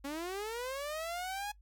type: linear sweep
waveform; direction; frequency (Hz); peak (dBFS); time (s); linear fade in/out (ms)
sawtooth; up; 270.4 to 840; -33; 0.04-1.52; 10
effects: noise-tail reverb RT60 0.1 s tail -20 dB re dry + added 50 Hz sine -57 dBFS peak until 1.61 s